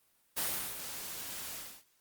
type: noise with ADSR envelope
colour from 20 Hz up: white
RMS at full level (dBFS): -32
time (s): 0.36-1.84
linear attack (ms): 20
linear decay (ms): 370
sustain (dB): -10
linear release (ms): 300
effects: white hiss -71 dBFS RMS until 2 s + Opus 32 kbps